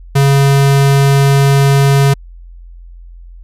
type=tone; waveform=square; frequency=138.8 Hz; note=C#3; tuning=3 cents sharp; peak=-7 dBFS; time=0.15-2.14 s; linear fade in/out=10 ms; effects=added 43 Hz sine -31 dBFS peak until 3.43 s + resampled to 32000 Hz

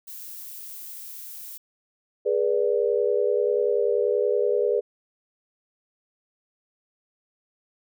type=noise; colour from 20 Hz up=violet; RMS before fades=-39 dBFS; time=0.07-1.58 s; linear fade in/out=10 ms
type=chord; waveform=sine; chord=G# diminished; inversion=none; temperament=equal with one note detuned; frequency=415.3 / 485.7 / 587.3 Hz; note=G#4 / B4 / D5; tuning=0 / -29 / 0 cents; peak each=-23 / -23 / -28 dBFS; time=2.25-4.81 s; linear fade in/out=20 ms
effects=none

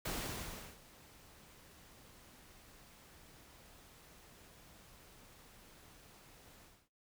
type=noise with ADSR envelope; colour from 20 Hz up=pink; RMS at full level=-39 dBFS; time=0.05-6.89 s; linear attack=7 ms; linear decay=710 ms; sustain=-21 dB; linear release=260 ms; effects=noise-tail reverb RT60 0.3 s tail -23 dB re dry

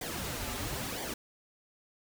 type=noise with flanger; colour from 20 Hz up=pink; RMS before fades=-37 dBFS; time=0.01-1.14 s; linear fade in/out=5 ms; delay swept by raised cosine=0.74 to 6.44 ms; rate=1 Hz; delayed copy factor=-0.7; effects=none

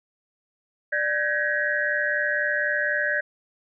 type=tone cluster; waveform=sine; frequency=592 / 1540 / 1664 / 1896 Hz; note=D5 / G6 / G#6 / A#6; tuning=+14 / -31 / +3 / +29 cents; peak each=-29 / -28 / -25 / -28 dBFS; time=0.92-3.21 s; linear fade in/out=10 ms; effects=none

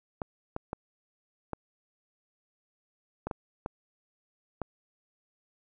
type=clicks; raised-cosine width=1 ms; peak=-19 dBFS; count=8; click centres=0.218 / 0.564 / 0.731 / 1.533 / 3.27 / 3.312 / 3.661 / 4.617 s; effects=none

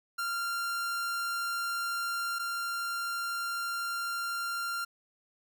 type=tone pair in turn; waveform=45% pulse; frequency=1386 / 1386 Hz; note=F6 / F6; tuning=-14 / -14 cents; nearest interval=unison; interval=0 cents; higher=neither; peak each=-31 / -32 dBFS; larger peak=first; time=0.18-2.39 / 2.39-4.85 s; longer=second; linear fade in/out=10 ms; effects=none

